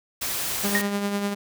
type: noise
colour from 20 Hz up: white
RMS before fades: -28 dBFS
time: 0.21-0.82 s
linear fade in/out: 10 ms
type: tone with tremolo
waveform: sawtooth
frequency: 202.1 Hz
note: G#3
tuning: 47 cents flat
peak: -18 dBFS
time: 0.63-1.35 s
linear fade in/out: 20 ms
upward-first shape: triangle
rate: 10 Hz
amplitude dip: 50%
type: tone with exponential decay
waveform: sine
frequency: 1864.7 Hz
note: A#6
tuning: in tune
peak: -18 dBFS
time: 0.75-0.96 s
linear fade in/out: 0 ms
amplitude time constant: 45 ms
effects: none